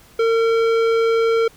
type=tone with tanh clipping; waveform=sine; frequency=455.4 Hz; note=A#4; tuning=40 cents flat; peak=-16 dBFS; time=0.19-1.48 s; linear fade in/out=5 ms; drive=15 dB; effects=pink hiss -49 dBFS RMS until 1.56 s